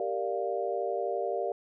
sine chord, G minor seventh, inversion none, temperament equal with one note detuned, 392 / 464 / 587.3 / 698.5 Hz, G4 / Bb4 / D5 / F5, 0 / -8 / 0 / 0 cents, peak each -34 dBFS, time 0-1.52 s, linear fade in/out 2 ms, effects none

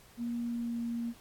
sine tone with pitch glide, 236.6 to 234.2 Hz, A#3 to A#3, +26 to +8 cents, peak -32 dBFS, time 0.17-1.14 s, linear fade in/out 50 ms, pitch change -18 cents, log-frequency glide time 0.46-0.76 s, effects pink hiss -58 dBFS RMS until 1.2 s + AAC 64 kbps

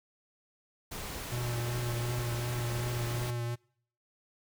pink noise, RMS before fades -40 dBFS, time 0.91-3.31 s, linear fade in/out 10 ms
square tone with vibrato, 120 Hz, B2, 49 cents flat, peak -33 dBFS, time 1.31-3.56 s, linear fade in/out 20 ms, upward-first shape triangle, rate 2.7 Hz, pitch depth 30 cents each way
effects noise-tail reverb RT60 0.6 s tail -25 dB re dry

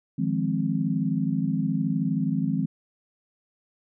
sine chord, F minor seventh, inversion third, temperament equal, 155.56 / 174.61 / 207.7 / 261.6 Hz, Eb3 / F3 / Ab3 / C4, 0 / 0 / 0 / 0 cents, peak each -28 dBFS, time 0.18-2.66 s, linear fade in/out 10 ms, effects none

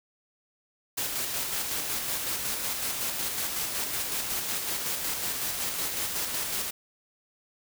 white noise with tremolo, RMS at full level -30 dBFS, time 0.97-6.71 s, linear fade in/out 10 ms, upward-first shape square, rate 5.4 Hz, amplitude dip 30%, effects none

